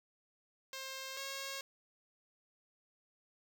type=tone pair in turn; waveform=5% pulse; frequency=531 / 544.4 Hz; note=C5 / C#5; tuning=+25 / -31 cents; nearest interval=unison; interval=44 cents; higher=second; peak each=-31 / -29 dBFS; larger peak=second; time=0.73-1.17 / 1.17-1.61 s; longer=neither; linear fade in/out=2 ms; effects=none